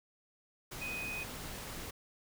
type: tone in noise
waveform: sine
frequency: 2500 Hz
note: D#7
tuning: 8 cents sharp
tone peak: -38 dBFS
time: 0.81-1.24 s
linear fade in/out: 10 ms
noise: pink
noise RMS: -44 dBFS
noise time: 0.71-1.91 s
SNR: +3 dB
effects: none